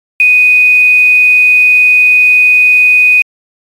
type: tone with quantisation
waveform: sine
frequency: 2489 Hz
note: D#7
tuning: in tune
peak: -3 dBFS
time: 0.2-3.22 s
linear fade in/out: 2 ms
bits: 5
effects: AAC 48 kbps